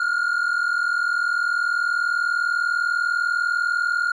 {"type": "tone pair together", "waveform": "triangle", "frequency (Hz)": [1396.9, 1437], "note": ["F6", "F6"], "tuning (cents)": [0, 49], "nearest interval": "unison", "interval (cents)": 49, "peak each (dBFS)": -19, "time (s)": [0, 4.12], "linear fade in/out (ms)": 5, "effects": ["tanh soft clip ceiling -15 dBFS", "resampled to 22050 Hz"]}